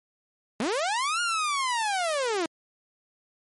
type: linear two-way sweep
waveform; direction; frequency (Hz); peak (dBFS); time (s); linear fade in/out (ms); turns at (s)
sawtooth; up then down; 193.6 to 1437 to 312.2; -21; 0.6-2.46; 2; 1.21
effects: MP3 48 kbps

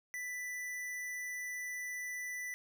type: tone with hard clipping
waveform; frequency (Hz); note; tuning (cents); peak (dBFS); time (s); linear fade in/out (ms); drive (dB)
sine; 1983; B6; +7; -40; 0.14-2.54; 0; 15
effects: none

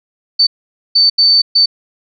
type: tone bursts at uneven times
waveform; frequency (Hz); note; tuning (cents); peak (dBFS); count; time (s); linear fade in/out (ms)
sine; 4544; C#8; +42; -6; 4; 0.39-0.47 / 0.95-1.1 / 1.18-1.42 / 1.55-1.66; 10
effects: none

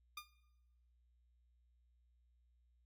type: tone with exponential decay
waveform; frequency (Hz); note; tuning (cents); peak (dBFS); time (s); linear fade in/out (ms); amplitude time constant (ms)
15% pulse; 1209; D6; +50; -36; 0.17-0.3; 5; 27
effects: noise-tail reverb RT60 1.0 s tail -19 dB re dry + added 60 Hz sine -70 dBFS peak until 2.85 s

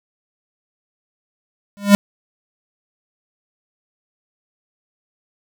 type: tone with exponential growth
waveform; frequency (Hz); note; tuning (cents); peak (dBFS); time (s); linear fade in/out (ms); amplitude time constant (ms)
square; 202.1; G#3; -47; -4; 1.77-1.95; 0; 39
effects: none

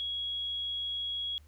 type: tone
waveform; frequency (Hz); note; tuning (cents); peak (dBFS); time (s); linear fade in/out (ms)
sine; 3322; G#7; 0; -32; 0-1.38; 0
effects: added 75 Hz sine -54 dBFS peak until 1.47 s + pink hiss -67 dBFS RMS until 1.47 s

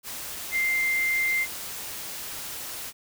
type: tone in noise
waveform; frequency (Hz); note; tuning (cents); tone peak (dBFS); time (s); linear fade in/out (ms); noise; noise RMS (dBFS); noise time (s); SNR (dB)
sine; 2093; C7; 0; -22; 0.51-1.47; 50; white; -36; 0.03-2.93; +11
effects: none

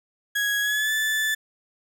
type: tone with pitch glide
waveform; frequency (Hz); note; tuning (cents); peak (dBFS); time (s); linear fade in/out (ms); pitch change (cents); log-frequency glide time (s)
35% pulse; 1661.2 to 1748.8; G#6 to A6; 0 to -11; -20; 0.35-1.35; 10; +89; 0.61-0.92
effects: none

